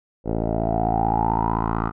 10% pulse tone with low-pass filter sweep, 55.7 Hz, A1, 22 cents sharp, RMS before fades -22 dBFS, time 0.24-1.92 s, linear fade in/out 50 ms, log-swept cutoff 540 to 1200 Hz, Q 10, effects none

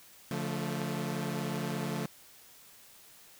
sawtooth chord, D minor, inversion none, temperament equal with one note detuned, 143.06 / 174.61 / 220 Hz, D3 / F3 / A3, -45 / 0 / 0 cents, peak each -33 dBFS, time 0.31-2.06 s, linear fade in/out 2 ms, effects white hiss -56 dBFS RMS until 3.39 s

